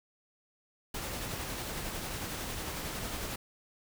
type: noise with tremolo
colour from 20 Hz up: pink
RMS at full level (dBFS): -37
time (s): 0.94-3.36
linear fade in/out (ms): 5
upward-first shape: sine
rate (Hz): 11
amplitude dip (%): 25
effects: none